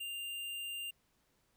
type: tone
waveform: square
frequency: 2794 Hz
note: F7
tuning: in tune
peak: -40 dBFS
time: 0-0.91 s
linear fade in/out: 10 ms
effects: pink hiss -75 dBFS RMS until 1.56 s